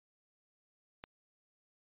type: click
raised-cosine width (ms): 0.3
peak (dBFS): -28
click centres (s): 1.039
effects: resampled to 8000 Hz